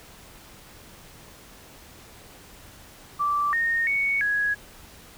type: tone with pitch steps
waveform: sine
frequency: 1167 / 1845 / 2224 / 1666 Hz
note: D6 / A#6 / C#7 / G#6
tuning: -11 / -18 / +5 / +5 cents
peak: -21 dBFS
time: 3.19-4.55 s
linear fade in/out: 20 ms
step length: 340 ms
effects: pink hiss -48 dBFS RMS until 5.17 s